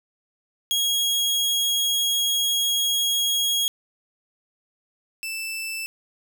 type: tone pair in turn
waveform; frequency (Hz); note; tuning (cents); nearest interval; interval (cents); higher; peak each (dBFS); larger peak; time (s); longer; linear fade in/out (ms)
sawtooth; 3298 / 2647; G#7 / E7; -13 / +7; major third; 380; first; -17 / -25; first; 0.71-3.68 / 5.23-5.86; first; 0
effects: none